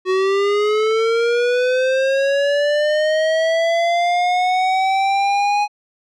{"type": "linear sweep", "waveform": "square", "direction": "up", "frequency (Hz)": [370, 832], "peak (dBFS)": -15, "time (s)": [0.05, 5.68], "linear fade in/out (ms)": 50, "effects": ["low-pass 4000 Hz 12 dB/octave"]}